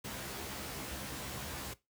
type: noise with comb filter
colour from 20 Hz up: pink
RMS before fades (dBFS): -42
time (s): 0.04-1.74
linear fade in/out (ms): 10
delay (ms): 15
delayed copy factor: +1
effects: noise-tail reverb RT60 0.2 s tail -18 dB re dry + high-pass 60 Hz 12 dB/octave